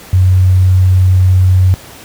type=tone; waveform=sine; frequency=92.6 Hz; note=F#2; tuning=2 cents sharp; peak=-4 dBFS; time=0.13-1.74 s; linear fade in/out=0 ms; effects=pink hiss -34 dBFS RMS until 2.04 s + high-pass 60 Hz 12 dB/octave